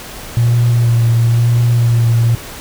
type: tone with vibrato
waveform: triangle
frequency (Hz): 117.7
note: A#2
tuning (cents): +17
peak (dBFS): -5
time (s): 0.37-2.35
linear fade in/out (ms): 0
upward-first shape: sine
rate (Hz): 0.99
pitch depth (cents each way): 23
effects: tanh soft clip ceiling -5 dBFS + pink hiss -30 dBFS RMS until 2.6 s